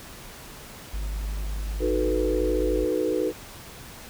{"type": "tone", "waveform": "triangle", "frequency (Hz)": 50.9, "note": "G#1", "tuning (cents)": -34, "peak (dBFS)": -25, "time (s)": [0.93, 2.85], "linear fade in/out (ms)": 10}
{"type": "chord", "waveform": "sine", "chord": "B dominant seventh", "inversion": "first", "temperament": "equal", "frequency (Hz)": [311.1, 370, 440, 493.9], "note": ["D#4", "F#4", "A4", "B4"], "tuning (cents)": [0, 0, 0, 0], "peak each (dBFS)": [-28, -28, -28, -27], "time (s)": [1.79, 3.33], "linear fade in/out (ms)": 50}
{"effects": ["pink hiss -43 dBFS RMS until 4.09 s"]}